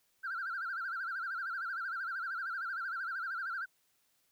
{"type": "tone with vibrato", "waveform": "sine", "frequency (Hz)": 1461, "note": "F#6", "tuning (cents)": -22, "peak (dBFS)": -34, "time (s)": [0.23, 3.66], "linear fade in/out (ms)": 20, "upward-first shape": "sine", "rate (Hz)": 13, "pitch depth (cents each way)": 160, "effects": ["tanh soft clip ceiling -32 dBFS", "white hiss -74 dBFS RMS until 4.31 s"]}